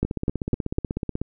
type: two click trains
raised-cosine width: 3 ms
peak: -13 / -9 dBFS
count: 20 / 4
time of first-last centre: 0.05-1.216 / 0.03-0.784 s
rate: 16.3 / 3.98 Hz
effects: none